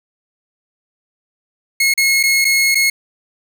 sawtooth tone with dropouts, 2170 Hz, C#7, 37 cents flat, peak -8 dBFS, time 1.8-2.9 s, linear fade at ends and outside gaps 5 ms, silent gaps 1.939-1.976 / 2.23-2.235 / 2.446-2.45 / 2.747-2.753 s, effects none

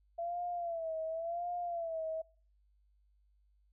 sine tone with vibrato, 672 Hz, E5, 33 cents sharp, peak -35 dBFS, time 0.18-2.22 s, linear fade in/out 10 ms, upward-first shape sine, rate 0.92 Hz, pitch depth 87 cents each way, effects noise-tail reverb RT60 0.4 s tail -22 dB re dry + added 50 Hz sine -67 dBFS peak until 3.72 s

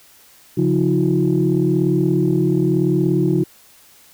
sine tone cluster, 140.1 / 177 / 318.4 / 359.3 Hz, C#3 / F3 / D#4 / F4, +19 / +23 / +40 / +49 cents, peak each -19 dBFS, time 0.57-3.44 s, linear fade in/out 10 ms, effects tanh soft clip ceiling -5 dBFS + white hiss -49 dBFS RMS until 4.13 s

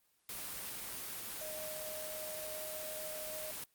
sine tone in noise, 619 Hz, D#5, 9 cents flat, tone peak -44 dBFS, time 1.41-3.51 s, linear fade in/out 2 ms, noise white, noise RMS -43 dBFS, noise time 0.29-3.64 s, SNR -4 dB, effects white hiss -74 dBFS RMS until 3.74 s + Opus 24 kbps

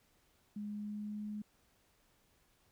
sine tone with pitch glide, 207.7 to 210 Hz, G#3 to G#3, 0 to +19 cents, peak -39 dBFS, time 0.56-1.42 s, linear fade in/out 5 ms, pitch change +19 cents, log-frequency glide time 0.66-1.22 s, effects pink hiss -72 dBFS RMS until 2.71 s

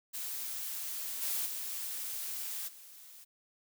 blue noise with level steps, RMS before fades -39 / -34 / -39 / -53 dBFS, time 0.13-3.25 s, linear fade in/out 20 ms, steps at 1.21 / 1.45 / 2.67 s, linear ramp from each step 20 ms, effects none

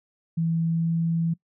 sine tone with pitch glide, 164.81 to 165.86 Hz, E3 to E3, 0 to +11 cents, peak -21 dBFS, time 0.37-1.34 s, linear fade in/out 10 ms, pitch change +11 cents, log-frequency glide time 0.65-0.93 s, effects noise-tail reverb RT60 0.1 s tail -22 dB re dry

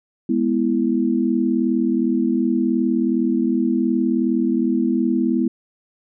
sine chord, E major, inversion first, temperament equal, 207.7 / 246.9 / 329.6 Hz, G#3 / B3 / E4, 0 / 0 / 0 cents, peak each -22 / -19 / -21 dBFS, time 0.29-5.48 s, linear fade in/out 5 ms, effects none

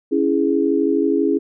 sine chord, C# minor, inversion none, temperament equal, 277.2 / 329.6 / 415.3 Hz, C#4 / E4 / G#4, 0 / 0 / 0 cents, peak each -19 dBFS, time 0.11-1.39 s, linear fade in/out 20 ms, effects none

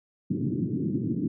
white band-pass noise, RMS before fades -28 dBFS, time 0.3-1.28 s, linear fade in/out 10 ms, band 110 to 330 Hz, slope 48 dB/octave, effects none

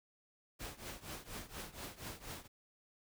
pink noise with tremolo, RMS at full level -44 dBFS, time 0.59-2.48 s, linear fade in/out 20 ms, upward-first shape triangle, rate 4.2 Hz, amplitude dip 90%, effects none

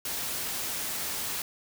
white noise, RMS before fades -33 dBFS, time 0.05-1.42 s, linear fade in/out 2 ms, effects none

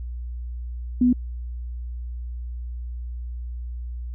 sine tone, 247.5 Hz, B3, 4 cents sharp, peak -14 dBFS, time 1.01-1.13 s, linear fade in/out 5 ms, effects added 60 Hz sine -29 dBFS peak until 4.14 s

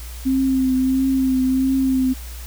sine tone with vibrato, 262.5 Hz, C4, 6 cents sharp, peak -15 dBFS, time 0.25-2.14 s, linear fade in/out 20 ms, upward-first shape triangle, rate 1.5 Hz, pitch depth 32 cents each way, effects added 60 Hz sine -31 dBFS peak until 2.46 s + white hiss -40 dBFS RMS until 2.46 s

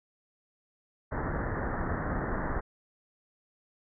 pink low-pass noise, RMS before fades -32 dBFS, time 1.11-2.61 s, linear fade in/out 20 ms, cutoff 1900 Hz, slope 96 dB/octave, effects none

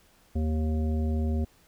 harmonic tone, 78 Hz, D#2, 5 cents sharp, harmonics 1 / 3 / 5 / 7 / 9, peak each -25 / -31 / -39 / -43 / -46 dBFS, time 0.35-1.45 s, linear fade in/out 10 ms, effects pink hiss -61 dBFS RMS until 1.67 s

